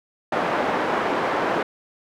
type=band-pass noise; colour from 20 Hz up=pink; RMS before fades=-23 dBFS; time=0.32-1.63 s; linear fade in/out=5 ms; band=370 to 1400 Hz; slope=12 dB/octave; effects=none